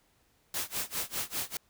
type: noise with tremolo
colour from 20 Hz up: white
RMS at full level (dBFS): -32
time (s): 0.54-1.57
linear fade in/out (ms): 2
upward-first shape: sine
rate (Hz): 5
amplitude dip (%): 95
effects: pink hiss -69 dBFS RMS until 1.69 s